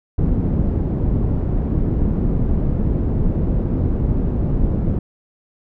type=low-pass noise; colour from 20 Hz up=pink; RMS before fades=-18 dBFS; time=0.18-4.99 s; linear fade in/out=5 ms; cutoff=270 Hz; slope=12 dB/octave; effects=none